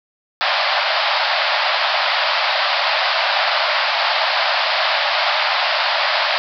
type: band-pass noise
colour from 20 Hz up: pink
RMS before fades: -18 dBFS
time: 0.41-6.38 s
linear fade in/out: 0 ms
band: 580 to 5000 Hz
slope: 96 dB/octave
effects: none

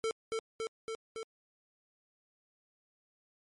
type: tone with echo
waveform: square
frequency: 447.1 Hz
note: A4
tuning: 28 cents sharp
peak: -31 dBFS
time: 0.04-0.11 s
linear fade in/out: 0 ms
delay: 280 ms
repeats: 4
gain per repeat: -2 dB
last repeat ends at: 1.23 s
effects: MP3 48 kbps

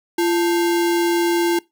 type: tone with sample-and-hold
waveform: sine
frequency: 342.5 Hz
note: F4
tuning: 34 cents flat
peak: -15 dBFS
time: 0.18-1.59 s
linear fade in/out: 5 ms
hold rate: 1225 Hz
effects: noise-tail reverb RT60 0.2 s tail -22 dB re dry

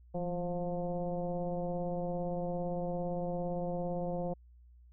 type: tone with frequency modulation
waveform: sine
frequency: 349.2 Hz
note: F4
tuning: in tune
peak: -32 dBFS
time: 0.14-4.34 s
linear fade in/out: 10 ms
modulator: 179 Hz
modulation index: 1.9
effects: added 60 Hz sine -55 dBFS peak until 4.92 s

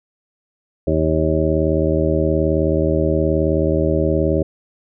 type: harmonic tone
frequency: 78.9 Hz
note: D#2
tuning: 25 cents sharp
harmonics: 1 / 2 / 3 / 4 / 5 / 7 / 8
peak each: -21 / -22 / -27 / -21 / -21 / -21 / -26 dBFS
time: 0.87-4.43 s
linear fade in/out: 5 ms
effects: none

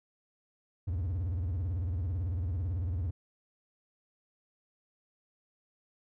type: tone with vibrato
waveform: triangle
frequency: 87.31 Hz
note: F2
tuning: in tune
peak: -28 dBFS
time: 0.87-3.11 s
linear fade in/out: 10 ms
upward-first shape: sine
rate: 18 Hz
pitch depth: 250 cents each way
effects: none

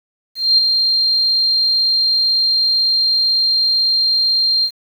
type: tone with ADSR envelope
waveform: sine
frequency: 4186 Hz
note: C8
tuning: in tune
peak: -7 dBFS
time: 0.35-4.71 s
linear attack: 230 ms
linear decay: 9 ms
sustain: -5 dB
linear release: 71 ms
effects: 7-bit

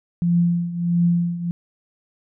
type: tone with tremolo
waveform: sine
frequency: 172.5 Hz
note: F3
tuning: 21 cents flat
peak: -13 dBFS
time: 0.22-1.51 s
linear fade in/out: 0 ms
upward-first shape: triangle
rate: 1.5 Hz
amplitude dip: 80%
effects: none

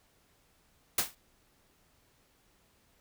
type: noise with exponential decay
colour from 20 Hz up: white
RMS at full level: -23 dBFS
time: 0.98-1.15 s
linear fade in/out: 5 ms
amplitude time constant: 35 ms
effects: pink hiss -68 dBFS RMS until 3 s

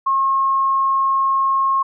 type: tone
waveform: sine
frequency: 1080 Hz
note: C#6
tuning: 45 cents flat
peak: -14 dBFS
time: 0.06-1.83 s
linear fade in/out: 10 ms
effects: none

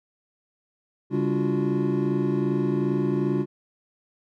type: tone cluster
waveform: triangle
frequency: 139.2 / 199.6 / 289.8 / 344.7 / 367.3 Hz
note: C#3 / G3 / D4 / F4 / F#4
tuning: +8 / +32 / -23 / -23 / -13 cents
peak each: -26 dBFS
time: 1.1-3.46 s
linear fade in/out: 50 ms
effects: none

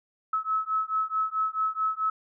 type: beating tone pair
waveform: sine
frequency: 1292 / 1296.6 Hz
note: E6 / E6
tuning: -35 / -29 cents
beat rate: 4.6 Hz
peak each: -28 dBFS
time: 0.33-2.1 s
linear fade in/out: 5 ms
effects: none

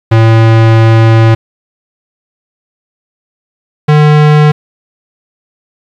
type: tone pair in turn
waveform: square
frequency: 112.7 / 150.44 Hz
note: A2 / D3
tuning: +42 / +42 cents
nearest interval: perfect fourth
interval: 500 cents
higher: second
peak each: -3 dBFS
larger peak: neither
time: 0.11-1.35 / 3.88-4.52 s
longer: first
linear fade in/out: 10 ms
effects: low-pass 3000 Hz 12 dB/octave + 7-bit

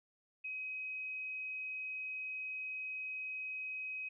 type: tone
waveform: sine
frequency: 2531 Hz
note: D#7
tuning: 29 cents sharp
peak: -39 dBFS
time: 0.44-4.09 s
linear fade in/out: 10 ms
effects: none

